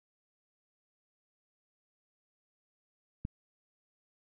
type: click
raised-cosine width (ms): 5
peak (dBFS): -23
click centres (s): 3.251
effects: none